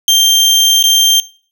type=tone with dropouts; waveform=30% pulse; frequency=3166 Hz; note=G7; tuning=17 cents sharp; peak=-3 dBFS; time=0.08-1.2 s; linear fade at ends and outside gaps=1 ms; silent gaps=0.827-0.839 s; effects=noise-tail reverb RT60 0.5 s tail -23 dB re dry